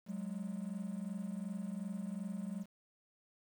triangle tone pair together, 185 / 207.7 Hz, F#3 / G#3, 0 / 0 cents, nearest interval major second, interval 200 cents, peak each -39 / -39 dBFS, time 0.06-2.66 s, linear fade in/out 50 ms, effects tanh soft clip ceiling -29 dBFS + 10-bit

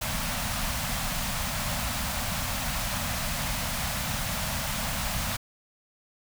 pink band-stop noise, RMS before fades -30 dBFS, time 0.01-5.37 s, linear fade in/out 10 ms, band 250 to 570 Hz, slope 48 dB/octave, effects none

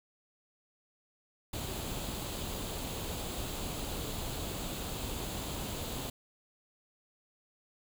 pink noise with comb filter, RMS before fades -38 dBFS, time 1.53-6.1 s, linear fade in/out 5 ms, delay 0.27 ms, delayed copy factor +0.5, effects none

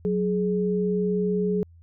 sine tone pair together, 184.46 / 420 Hz, F#3 / G#4, -5 / +19 cents, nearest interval octave + major second, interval 1424 cents, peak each -24 dBFS, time 0.05-1.63 s, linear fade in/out 0 ms, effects added 84 Hz sine -48 dBFS peak until 1.82 s

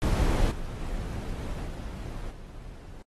brown noise with level steps, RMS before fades -23 / -35 / -33 / -36 / -43 dBFS, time 0.02-3.02 s, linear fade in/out 0 ms, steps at 0.5 / 0.79 / 1.65 / 2.3 s, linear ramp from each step 20 ms, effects AAC 32 kbps

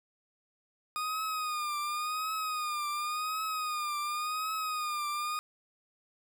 40% pulse tone with vibrato, 1232 Hz, D#6, 17 cents flat, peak -31 dBFS, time 0.96-5.39 s, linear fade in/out 0 ms, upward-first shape triangle, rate 0.91 Hz, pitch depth 77 cents each way, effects none

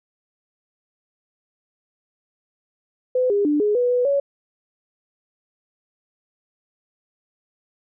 sine tone with pitch steps, 506 / 406.2 / 295.9 / 417.5 / 490.4 / 493.6 / 561 Hz, B4 / G#4 / D4 / G#4 / B4 / B4 / C#5, +42 / -38 / +13 / +9 / -12 / -1 / +21 cents, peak -16 dBFS, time 3.15-4.2 s, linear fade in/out 5 ms, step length 150 ms, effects none

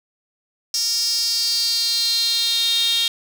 sawtooth tone with high-pass filter sweep, 462.1 Hz, A#4, 15 cents flat, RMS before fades -20 dBFS, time 0.74-3.08 s, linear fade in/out 2 ms, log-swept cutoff 5400 to 3500 Hz, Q 8.2, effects none

